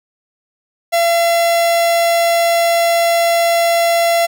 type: tone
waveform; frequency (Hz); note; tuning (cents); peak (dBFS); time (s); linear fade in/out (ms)
45% pulse; 679; F5; -49; -11; 0.92-4.27; 20
effects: none